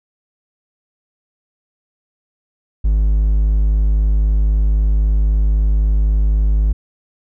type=tone; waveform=triangle; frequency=51.91 Hz; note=G#1; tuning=in tune; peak=-9 dBFS; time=2.84-6.73 s; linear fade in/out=10 ms; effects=none